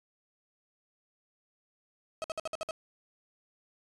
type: tone bursts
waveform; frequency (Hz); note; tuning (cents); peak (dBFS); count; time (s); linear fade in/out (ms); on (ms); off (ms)
35% pulse; 640; D#5; +49; -31; 7; 2.22-2.709; 0; 21; 57
effects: resampled to 22050 Hz